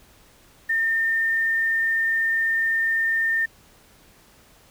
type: tone with quantisation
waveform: sine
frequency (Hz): 1812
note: A#6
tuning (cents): -50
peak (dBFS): -19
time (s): 0.69-3.46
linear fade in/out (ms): 10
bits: 8
effects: pink hiss -54 dBFS RMS until 4.7 s